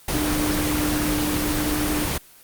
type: tone in noise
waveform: sine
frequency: 300 Hz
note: D4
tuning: 37 cents sharp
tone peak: -23 dBFS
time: 0.14-2.06 s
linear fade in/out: 5 ms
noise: pink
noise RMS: -24 dBFS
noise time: 0.08-2.18 s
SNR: -2 dB
effects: white hiss -49 dBFS RMS until 2.43 s + Opus 24 kbps